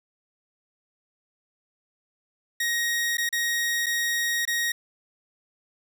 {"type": "tone with dropouts", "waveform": "sawtooth", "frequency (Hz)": 1880, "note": "A#6", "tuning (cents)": 14, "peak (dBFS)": -20, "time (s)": [2.6, 4.72], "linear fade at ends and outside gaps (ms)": 5, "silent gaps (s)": [[3.171, 3.181], [3.291, 3.326], [3.861, 3.865], [4.453, 4.475]], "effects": []}